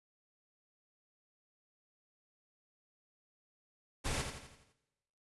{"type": "noise with echo", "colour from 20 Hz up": "pink", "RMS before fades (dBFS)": -36, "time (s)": [4.04, 4.23], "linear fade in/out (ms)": 20, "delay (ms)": 84, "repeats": 6, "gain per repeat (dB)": -6, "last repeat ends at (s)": 4.734, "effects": ["noise-tail reverb RT60 1.0 s tail -17 dB re dry", "resampled to 24000 Hz"]}